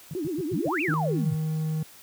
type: tone bursts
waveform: sine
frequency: 156 Hz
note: D#3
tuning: 5 cents sharp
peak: -31 dBFS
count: 5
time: 0.11-0.68 s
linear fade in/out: 0 ms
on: 26 ms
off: 110 ms
type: tone with vibrato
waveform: sine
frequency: 332.3 Hz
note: E4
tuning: 14 cents sharp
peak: -27 dBFS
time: 0.15-0.94 s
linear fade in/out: 0 ms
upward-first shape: triangle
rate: 8.9 Hz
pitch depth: 290 cents each way
type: exponential two-way sweep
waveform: sine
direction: up then down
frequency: 101.7 to 2794 to 101.7 Hz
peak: -26 dBFS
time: 0.51-1.35 s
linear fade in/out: 20 ms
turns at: 0.81 s
type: tone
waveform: triangle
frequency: 156.9 Hz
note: D#3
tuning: 15 cents sharp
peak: -23 dBFS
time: 0.88-1.83 s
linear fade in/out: 5 ms
effects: white hiss -50 dBFS RMS until 2.02 s + high-pass 60 Hz 12 dB/octave